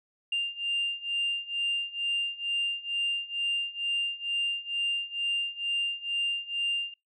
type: beating tone pair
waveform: sine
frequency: 2794 / 2796.2 Hz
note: F7 / F7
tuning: 0 / +1 cents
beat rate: 2.2 Hz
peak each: -31 / -29 dBFS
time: 0.32-6.94 s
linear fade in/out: 5 ms
effects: noise-tail reverb RT60 0.2 s tail -26 dB re dry + tanh soft clip ceiling -22 dBFS